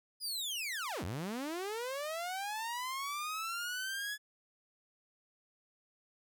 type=linear two-way sweep; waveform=sawtooth; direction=down then up; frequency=5030 to 76.2 to 1707 Hz; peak=-33 dBFS; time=0.2-4.18 s; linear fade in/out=50 ms; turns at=1.04 s; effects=none